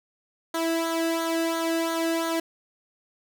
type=tone with flanger; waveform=sawtooth; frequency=329.6 Hz; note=E4; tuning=in tune; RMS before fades=-26 dBFS; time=0.54-2.4 s; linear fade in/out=5 ms; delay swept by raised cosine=0.38 to 0.93 ms; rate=2.9 Hz; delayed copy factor=-0.7; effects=none